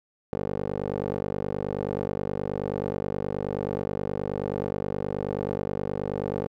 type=tone with band-pass filter; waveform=15% pulse; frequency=49.43 Hz; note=G1; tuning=15 cents sharp; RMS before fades=-30 dBFS; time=0.33-6.48 s; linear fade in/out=0 ms; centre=430 Hz; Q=1.7; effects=none